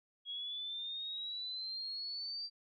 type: exponential sweep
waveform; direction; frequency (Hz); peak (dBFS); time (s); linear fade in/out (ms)
sine; up; 3300 to 4699; -39; 0.25-2.5; 50
effects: none